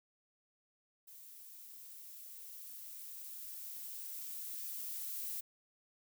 violet noise with level ramp, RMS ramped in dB -55 to -41 dBFS, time 1.07-5.41 s, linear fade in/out 10 ms, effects none

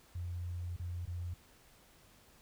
sine tone with dropouts, 87.7 Hz, F2, 8 cents sharp, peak -37 dBFS, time 0.15-1.34 s, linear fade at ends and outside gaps 5 ms, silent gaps 0.764-0.796 / 1.055-1.075 s, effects pink hiss -63 dBFS RMS until 2.41 s

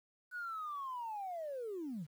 sine linear sweep, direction down, 1492 to 133.5 Hz, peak -38 dBFS, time 0.31-2.07 s, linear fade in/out 50 ms, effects tanh soft clip ceiling -36 dBFS + 11-bit

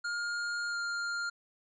square tone with pitch glide, 1415 to 1401.2 Hz, F6 to F6, +22 to +5 cents, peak -33 dBFS, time 0.04-1.3 s, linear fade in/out 10 ms, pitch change -17 cents, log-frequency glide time 0.69-0.76 s, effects resampled to 16000 Hz

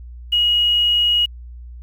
sine tone with quantisation, 2895 Hz, F#7, 38 cents flat, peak -13 dBFS, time 0.32-1.26 s, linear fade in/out 10 ms, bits 7, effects added 60 Hz sine -33 dBFS peak until 1.82 s

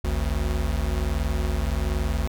square tone pair together, 52.14 / 73.42 Hz, G#1 / D2, +8 / 0 cents, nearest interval tritone, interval 592 cents, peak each -26 dBFS, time 0.04-2.28 s, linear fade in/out 5 ms, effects none

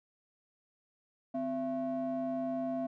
triangle ring-modulated tone, 207.5 Hz, G#3, 1 cent flat, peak -27 dBFS, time 1.34-2.87 s, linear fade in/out 10 ms, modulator 465 Hz, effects none

